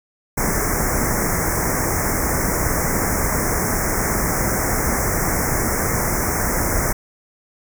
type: band-stop noise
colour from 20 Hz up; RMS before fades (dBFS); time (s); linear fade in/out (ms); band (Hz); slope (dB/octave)
pink; -20; 0.37-6.93; 10; 2200 to 5400; 96
effects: none